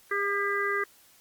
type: harmonic tone with a mistuned harmonic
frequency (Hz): 403.1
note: G4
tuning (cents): +48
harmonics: 1 / 3 / 4 / 5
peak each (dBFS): -31 / -31 / -31 / -31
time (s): 0.11-0.84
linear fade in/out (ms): 5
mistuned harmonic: 5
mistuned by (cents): -28
effects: white hiss -58 dBFS RMS until 1.2 s + Opus 48 kbps